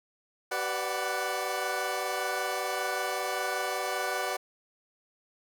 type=chord; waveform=20% pulse; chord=G major seventh; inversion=none; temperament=equal with one note detuned; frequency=382.6 / 493.9 / 587.3 / 740 Hz; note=G4 / B4 / D5 / F#5; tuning=-42 / 0 / 0 / 0 cents; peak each=-32 / -31 / -30 / -29 dBFS; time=0.51-4.37 s; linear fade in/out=10 ms; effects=none